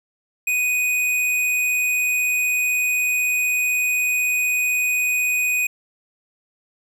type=tone with hard clipping; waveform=sine; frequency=2489 Hz; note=D#7; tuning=in tune; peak=-19 dBFS; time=0.47-5.67 s; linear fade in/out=5 ms; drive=16 dB; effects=none